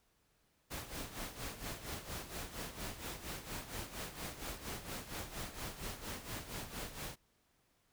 pink noise with tremolo, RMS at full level -42 dBFS, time 0.7-7.16 s, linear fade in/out 20 ms, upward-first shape sine, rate 4.3 Hz, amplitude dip 70%, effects pink hiss -75 dBFS RMS until 7.92 s

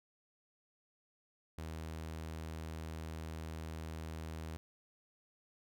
sawtooth tone, 80 Hz, D#2, 49 cents sharp, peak -38 dBFS, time 1.58-4.57 s, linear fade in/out 0 ms, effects none

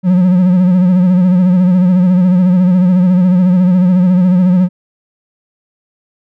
triangle tone with vibrato, 181.8 Hz, F#3, 30 cents flat, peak -4 dBFS, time 0.03-4.69 s, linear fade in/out 50 ms, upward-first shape sine, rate 14 Hz, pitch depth 58 cents each way, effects none

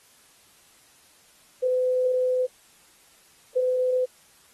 sine tone pair in turn, 507 / 507 Hz, B4 / B4, +45 / +45 cents, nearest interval unison, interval 0 cents, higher neither, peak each -20 dBFS, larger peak neither, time 1.62-2.47 / 3.55-4.06 s, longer first, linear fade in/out 20 ms, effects white hiss -57 dBFS RMS until 4.53 s + AAC 32 kbps

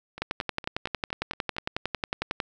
two click trains, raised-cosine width 0.3 ms, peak -23 / -11 dBFS, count 7 / 25, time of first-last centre 0.18-1.566 / 0.22-2.402 s, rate 4.33 / 11 Hz, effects none

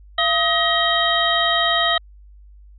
harmonic tone with a mistuned harmonic, 632 Hz, D#5, 27 cents sharp, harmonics 1 / 2 / 3 / 5 / 6, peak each -22 / -22 / -22 / -22 / -22 dBFS, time 0.18-1.98 s, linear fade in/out 5 ms, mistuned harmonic 1, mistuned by +130 cents, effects added 50 Hz sine -42 dBFS peak until 2.78 s

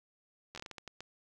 slowing click train, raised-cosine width 0.2 ms, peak -27 dBFS, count 10, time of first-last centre 0.55-1.006 s, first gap 11 ms, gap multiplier 1.36, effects none

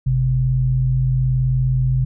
sine tone pair together, 48.34 / 129.3 Hz, G1 / C3, -23 / -20 cents, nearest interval octave + perfect fourth, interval 1703 cents, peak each -22 / -15 dBFS, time 0.06-2.05 s, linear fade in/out 10 ms, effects none

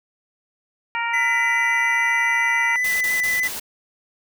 harmonic tone, 466.2 Hz, A#4, in tune, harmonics 2 / 3 / 4 / 5 / 6, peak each -25 / -29 / -28 / -27 / -35 dBFS, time 0.95-2.76 s, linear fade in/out 0 ms
triangle tone with vibrato, 2000 Hz, B6, 21 cents sharp, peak -17 dBFS, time 1.13-3.48 s, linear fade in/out 10 ms, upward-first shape sine, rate 7.1 Hz, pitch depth 9 cents each way
white noise bursts, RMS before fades -30 dBFS, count 4, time 2.84-3.598 s, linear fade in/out 5 ms, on 170 ms, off 26 ms
effects none

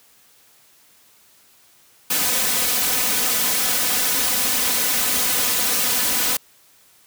white noise with comb filter, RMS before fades -20 dBFS, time 2.1-6.37 s, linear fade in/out 5 ms, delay 4 ms, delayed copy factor +0.85, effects white hiss -54 dBFS RMS until 7.06 s + high-pass 60 Hz 12 dB/octave

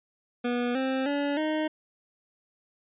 25% pulse tone with pitch steps, 243.1 / 263.6 / 285.8 / 309.8 Hz, B3 / C4 / D4 / D#4, -27 / +13 / -47 / -7 cents, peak -22 dBFS, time 0.44-1.68 s, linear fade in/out 10 ms, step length 310 ms, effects resampled to 8000 Hz

